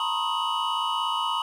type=tone cluster; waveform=triangle; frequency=914 / 971 / 1076 / 1252 / 2949 Hz; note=A#5 / B5 / C6 / D#6 / F#7; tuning=-34 / -30 / +48 / +10 / -6 cents; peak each=-29 dBFS; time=0-1.42 s; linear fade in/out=2 ms; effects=none